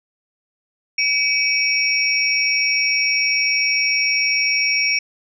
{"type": "tone cluster", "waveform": "sine", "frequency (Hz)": [2280, 2567, 5380, 5580], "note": ["C#7", "E7", "E8", "F8"], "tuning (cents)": [48, -47, 34, -2], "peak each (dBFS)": [-19, -23, -28, -20], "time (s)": [0.98, 4.99], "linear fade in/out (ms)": 5, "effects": []}